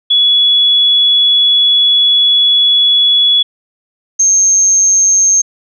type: tone pair in turn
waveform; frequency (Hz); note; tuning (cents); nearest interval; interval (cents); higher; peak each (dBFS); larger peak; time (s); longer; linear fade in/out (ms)
sine; 3390 / 6396; G#7 / G8; +35 / +34; major seventh; 1099; second; -6; neither; 0.1-3.43 / 4.19-5.42; first; 10
effects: none